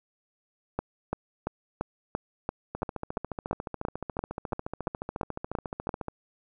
two click trains, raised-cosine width 1 ms, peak -19 / -14 dBFS, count 48 / 16, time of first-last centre 2.75-6.083 / 0.79-5.892 s, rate 14.1 / 2.94 Hz, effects none

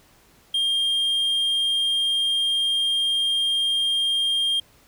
triangle tone, 3209 Hz, G7, 40 cents sharp, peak -18 dBFS, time 0.54-4.6 s, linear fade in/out 5 ms, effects pink hiss -56 dBFS RMS until 4.87 s

